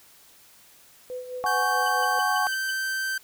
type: tone with tremolo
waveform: sine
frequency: 502 Hz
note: B4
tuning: 28 cents sharp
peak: -30 dBFS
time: 1.1-2.19 s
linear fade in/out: 0 ms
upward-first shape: sine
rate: 4.7 Hz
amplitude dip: 60%
type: chord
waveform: sine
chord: F# suspended second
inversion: none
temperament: just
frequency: 740 / 832.5 / 1110 Hz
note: F#5 / G#5 / C#6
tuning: 0 / +4 / +2 cents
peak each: -27 dBFS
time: 1.44-2.47 s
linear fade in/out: 0 ms
type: tone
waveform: 45% pulse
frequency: 1555 Hz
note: G6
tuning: 14 cents flat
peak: -26 dBFS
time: 1.46-3.18 s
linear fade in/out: 5 ms
type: tone bursts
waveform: sine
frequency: 3032 Hz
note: F#7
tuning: 42 cents sharp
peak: -31 dBFS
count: 6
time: 1.86-2.71 s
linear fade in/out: 5 ms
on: 25 ms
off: 140 ms
effects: white hiss -54 dBFS RMS until 3.23 s